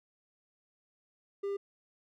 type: tone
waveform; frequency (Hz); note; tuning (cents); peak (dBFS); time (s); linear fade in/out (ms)
triangle; 399.1; G4; +31; -30; 1.43-1.57; 10
effects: none